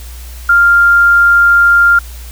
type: tone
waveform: sine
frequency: 1396.9 Hz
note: F6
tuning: in tune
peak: -4 dBFS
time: 0.49-1.99 s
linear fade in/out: 5 ms
effects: added 60 Hz sine -26 dBFS peak until 2.31 s + white hiss -36 dBFS RMS until 2.31 s